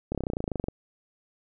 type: slowing click train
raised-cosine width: 2 ms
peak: -16 dBFS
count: 17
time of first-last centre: 0.12-0.684 s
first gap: 28 ms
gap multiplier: 1.03
effects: none